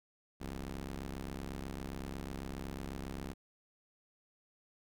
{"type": "ring-modulated tone", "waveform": "15% pulse", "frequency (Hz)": 67.9, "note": "C#2", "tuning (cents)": -35, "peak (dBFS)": -31, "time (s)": [0.4, 3.34], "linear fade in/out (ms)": 20, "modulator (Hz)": 115, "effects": []}